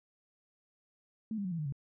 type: tone with pitch steps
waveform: sine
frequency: 220 / 200.6 / 182.87 / 166.73 / 152.01 / 138.59 Hz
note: A3 / G3 / F#3 / E3 / D#3 / C#3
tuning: 0 / +40 / -20 / +20 / -40 / 0 cents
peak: -33 dBFS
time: 1.31-1.724 s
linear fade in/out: 2 ms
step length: 69 ms
effects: none